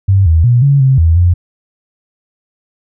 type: tone with pitch steps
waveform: sine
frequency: 97.2 / 80.9 / 121.2 / 140.3 / 132.8 / 82.1 / 88 Hz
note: G2 / E2 / B2 / C#3 / C3 / E2 / F2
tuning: -14 / -32 / -32 / +21 / +26 / -6 / +14 cents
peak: -5 dBFS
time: 0.08-1.34 s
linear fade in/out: 10 ms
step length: 180 ms
effects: none